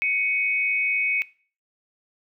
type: tone pair together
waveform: sine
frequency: 2224 / 2520 Hz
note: C#7 / D#7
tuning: +5 / +21 cents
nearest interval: major second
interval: 216 cents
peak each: -23 / -23 dBFS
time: 0.02-1.22 s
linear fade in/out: 0 ms
effects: noise-tail reverb RT60 0.4 s tail -20 dB re dry